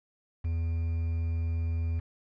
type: tone with quantisation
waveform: triangle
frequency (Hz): 82.6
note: E2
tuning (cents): +4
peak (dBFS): -25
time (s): 0.44-2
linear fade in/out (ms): 10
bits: 8
effects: low-pass 2000 Hz 12 dB/octave